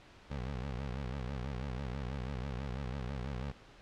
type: tone with vibrato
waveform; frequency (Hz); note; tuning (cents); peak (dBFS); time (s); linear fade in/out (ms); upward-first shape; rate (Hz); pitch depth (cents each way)
20% pulse; 65.41; C2; 0; -32; 0.3-3.52; 10; sine; 6.1; 170
effects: pink hiss -57 dBFS RMS until 3.81 s + low-pass 4000 Hz 12 dB/octave